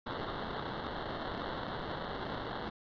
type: noise with sample-and-hold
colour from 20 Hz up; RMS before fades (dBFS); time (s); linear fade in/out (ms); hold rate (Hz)
violet; -39; 0.06-2.7; 10; 2450
effects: resampled to 11025 Hz